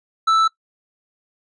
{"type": "tone with hard clipping", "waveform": "sine", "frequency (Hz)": 1318.5, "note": "E6", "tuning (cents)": 0, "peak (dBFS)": -14, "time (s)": [0.27, 0.48], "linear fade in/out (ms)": 10, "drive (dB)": 6, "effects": ["noise-tail reverb RT60 0.1 s tail -20 dB re dry", "resampled to 22050 Hz"]}